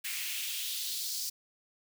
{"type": "noise with high-pass filter sweep", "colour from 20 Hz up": "white", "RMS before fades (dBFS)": -36, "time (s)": [0.04, 1.3], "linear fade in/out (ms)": 10, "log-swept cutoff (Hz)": [2100, 5100], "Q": 2.5, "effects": []}